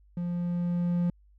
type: tone with level ramp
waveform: triangle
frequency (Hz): 174.61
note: F3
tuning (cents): 0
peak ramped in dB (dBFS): -27 to -21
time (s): 0.17-1.1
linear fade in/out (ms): 2
effects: added 50 Hz sine -56 dBFS peak until 1.38 s